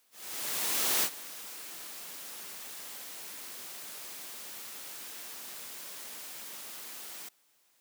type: noise with ADSR envelope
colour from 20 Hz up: white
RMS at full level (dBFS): -27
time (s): 0.11-7.29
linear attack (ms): 920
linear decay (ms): 66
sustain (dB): -17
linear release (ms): 8
effects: white hiss -69 dBFS RMS until 7.8 s + high-pass 200 Hz 12 dB/octave